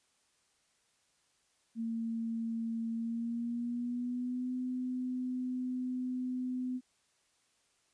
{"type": "tone with pitch glide", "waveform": "sine", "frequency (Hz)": [227.9, 252.9], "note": ["A#3", "B3"], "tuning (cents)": [-39, 41], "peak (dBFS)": -33, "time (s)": [1.75, 6.81], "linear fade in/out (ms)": 50, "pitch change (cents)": 180, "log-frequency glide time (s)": [2.93, 4.53], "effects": ["white hiss -73 dBFS RMS until 7.93 s", "resampled to 22050 Hz"]}